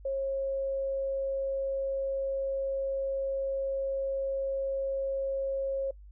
sine tone, 542 Hz, C#5, 39 cents flat, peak -28 dBFS, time 0.05-5.91 s, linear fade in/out 5 ms, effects noise-tail reverb RT60 0.1 s tail -26 dB re dry + added 50 Hz sine -47 dBFS peak until 6.11 s

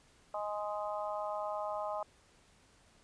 harmonic tone, 208.2 Hz, G#3, 5 cents sharp, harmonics 3 / 4 / 5 / 6, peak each -38 / -40 / -42 / -44 dBFS, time 0.34-2.03 s, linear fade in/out 2 ms, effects pink hiss -65 dBFS RMS until 3.03 s + resampled to 22050 Hz

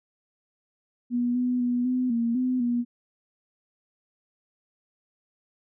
sine tone with pitch steps, 242.7 / 248.6 / 244.4 / 252.9 / 232.9 / 253.9 / 240.4 Hz, B3 / B3 / B3 / B3 / A#3 / B3 / B3, -30 / +12 / -18 / +41 / -1 / +48 / -46 cents, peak -22 dBFS, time 1.1-2.85 s, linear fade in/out 50 ms, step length 250 ms, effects none

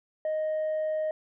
sine tone, 622.3 Hz, D#5, in tune, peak -24 dBFS, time 0.25-1.11 s, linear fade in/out 2 ms, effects tanh soft clip ceiling -25 dBFS

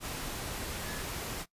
sine tone in noise, 1707 Hz, G#6, 47 cents sharp, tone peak -43 dBFS, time 0.83-1.04 s, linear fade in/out 50 ms, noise pink, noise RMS -38 dBFS, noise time 0-1.46 s, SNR -8 dB, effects noise-tail reverb RT60 0.1 s tail -19 dB re dry + resampled to 32000 Hz

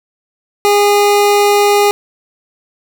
25% pulse tone, 409.4 Hz, G#4, 25 cents flat, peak -4 dBFS, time 0.65-1.91 s, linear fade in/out 0 ms, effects none

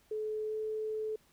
sine tone with pitch glide, 430.4 to 433.6 Hz, A4 to A4, -38 to -25 cents, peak -33 dBFS, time 0.11-1.16 s, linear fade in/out 5 ms, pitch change +13 cents, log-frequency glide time 0.48-0.54 s, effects pink hiss -67 dBFS RMS until 1.32 s

